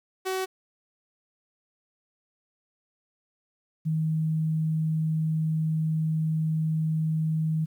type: tone pair in turn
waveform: sawtooth / sine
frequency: 376.9 / 158.09 Hz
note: F#4 / D#3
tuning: +32 / +28 cents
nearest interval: octave + minor third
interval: 1504 cents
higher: first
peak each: -23 dBFS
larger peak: neither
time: 0.25-0.46 / 3.85-7.66 s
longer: second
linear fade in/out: 20 ms
effects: 10-bit